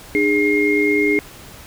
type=tone cluster; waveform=sine; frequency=301 / 410.4 / 2136 Hz; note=D4 / G#4 / C7; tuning=+43 / -21 / +35 cents; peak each=-18 dBFS; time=0.15-1.19 s; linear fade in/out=0 ms; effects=pink hiss -40 dBFS RMS until 1.66 s